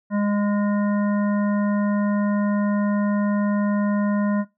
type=harmonic tone; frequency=205.2 Hz; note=G#3; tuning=21 cents flat; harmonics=1 / 3 / 5 / 7 / 9; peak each=-19 / -29 / -33 / -36 / -38 dBFS; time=0.1-4.45 s; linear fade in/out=50 ms; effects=noise-tail reverb RT60 0.2 s tail -18 dB re dry

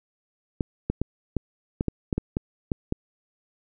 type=clicks; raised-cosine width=3 ms; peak=-11 dBFS; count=11; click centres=0.608 / 0.9 / 1.016 / 1.367 / 1.809 / 1.883 / 2.128 / 2.18 / 2.369 / 2.718 / 2.924 s; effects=none

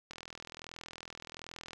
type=click train; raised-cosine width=0.2 ms; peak=-27 dBFS; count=68; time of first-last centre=0.11-1.732 s; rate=41.3 Hz; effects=none

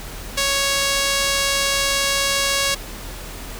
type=tone with band-pass filter; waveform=sawtooth; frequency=554.4 Hz; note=C#5; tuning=in tune; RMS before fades=-20 dBFS; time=0.37-2.75 s; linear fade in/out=10 ms; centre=5500 Hz; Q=0.69; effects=added 41 Hz sine -35 dBFS peak until 3.59 s + pink hiss -35 dBFS RMS until 3.59 s

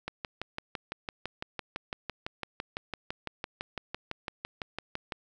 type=click train; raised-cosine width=0.3 ms; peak=-18 dBFS; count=31; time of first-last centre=0.08-5.122 s; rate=5.95 Hz; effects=none

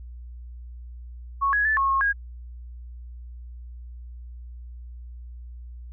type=tone with pitch steps; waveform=sine; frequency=1105 / 1671 / 1748 / 1091 / 1084 / 1636 Hz; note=C#6 / G#6 / A6 / C#6 / C#6 / G#6; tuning=-6 / +10 / -12 / -28 / -39 / -26 cents; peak=-19 dBFS; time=1.41-2.13 s; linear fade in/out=20 ms; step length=120 ms; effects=added 60 Hz sine -37 dBFS peak until 5.92 s

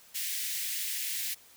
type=high-pass noise; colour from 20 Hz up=white; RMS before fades=-34 dBFS; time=0.14-1.35 s; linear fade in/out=20 ms; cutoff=1800 Hz; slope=48 dB/octave; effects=white hiss -57 dBFS RMS until 1.56 s

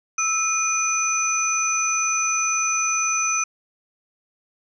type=tone cluster; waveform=sine; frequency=1310 / 2452 / 6030 Hz; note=E6 / D#7 / F#8; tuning=-11 / -26 / +32 cents; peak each=-25 / -25 / -22 dBFS; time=0.18-3.44 s; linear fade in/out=5 ms; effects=none

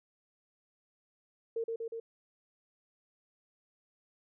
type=tone with echo; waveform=sine; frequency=456.6 Hz; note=A#4; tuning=36 cents flat; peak=-31 dBFS; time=1.56-1.64 s; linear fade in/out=5 ms; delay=120 ms; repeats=3; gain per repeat=-2 dB; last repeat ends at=2 s; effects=none

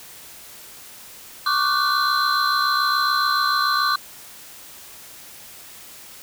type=tone cluster; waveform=triangle; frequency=1107 / 1174 / 1458 / 1519 / 4084 Hz; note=C#6 / D6 / F#6 / F#6 / C8; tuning=-3 / -1 / -26 / +45 / -43 cents; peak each=-23 / -19 / -27 / -24 / -23 dBFS; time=1.46-3.96 s; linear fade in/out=5 ms; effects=white hiss -42 dBFS RMS until 6.22 s

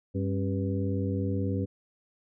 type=harmonic tone with a mistuned harmonic; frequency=98 Hz; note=G2; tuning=in tune; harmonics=1 / 2 / 3 / 4 / 5; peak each=-29 / -33 / -33 / -38 / -37 dBFS; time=0.14-1.66 s; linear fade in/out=20 ms; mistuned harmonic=3; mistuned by=-120 cents; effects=none

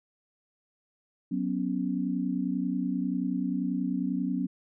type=chord; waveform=sine; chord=F# suspended fourth; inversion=none; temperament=equal; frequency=185 / 246.9 / 277.2 Hz; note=F#3 / B3 / C#4; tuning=0 / 0 / 0 cents; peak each=-31 dBFS; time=1.31-4.47 s; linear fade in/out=10 ms; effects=none

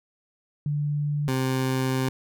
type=tone pair in turn; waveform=sine / 20% pulse; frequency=146.9 / 130.87 Hz; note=D3 / C3; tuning=+1 / +1 cents; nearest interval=major second; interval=200 cents; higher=first; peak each=-23 / -18 dBFS; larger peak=second; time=0.66-1.28 / 1.28-2.09 s; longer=second; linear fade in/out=2 ms; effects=none

